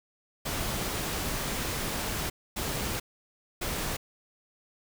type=noise bursts at uneven times; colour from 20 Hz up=pink; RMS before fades=-32 dBFS; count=3; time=0.45-2.3 / 2.56-3 / 3.61-3.97 s; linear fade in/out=10 ms; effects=none